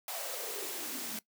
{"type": "noise with high-pass filter sweep", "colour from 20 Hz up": "white", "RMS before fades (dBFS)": -39, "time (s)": [0.08, 1.19], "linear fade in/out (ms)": 2, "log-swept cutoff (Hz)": [720, 200], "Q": 6.2, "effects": ["noise-tail reverb RT60 0.1 s tail -19 dB re dry"]}